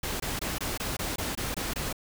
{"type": "noise bursts", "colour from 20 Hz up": "pink", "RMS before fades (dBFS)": -32, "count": 10, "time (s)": [0.03, 1.928], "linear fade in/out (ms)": 5, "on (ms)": 170, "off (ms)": 22, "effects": []}